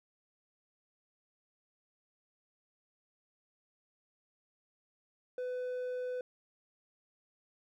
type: tone with hard clipping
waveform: sine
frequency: 501 Hz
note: B4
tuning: 25 cents sharp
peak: -36 dBFS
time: 5.38-6.21 s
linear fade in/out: 2 ms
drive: 3 dB
effects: none